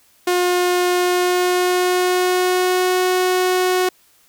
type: tone with pitch glide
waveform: sawtooth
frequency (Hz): 358.1 to 366.9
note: F4 to F#4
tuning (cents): +43 to -15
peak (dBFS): -11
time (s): 0.27-3.89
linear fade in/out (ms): 5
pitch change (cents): +42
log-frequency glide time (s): 0.93-3.01
effects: white hiss -55 dBFS RMS until 4.28 s